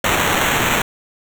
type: noise with sample-and-hold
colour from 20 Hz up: violet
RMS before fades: -17 dBFS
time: 0.04-0.82 s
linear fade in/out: 5 ms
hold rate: 4900 Hz
effects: none